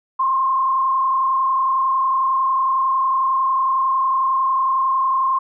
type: tone with frequency modulation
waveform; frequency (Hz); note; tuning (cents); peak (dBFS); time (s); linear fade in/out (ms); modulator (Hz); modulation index
sine; 1060; C6; +22; -15; 0.19-5.39; 10; 31; 0.79
effects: none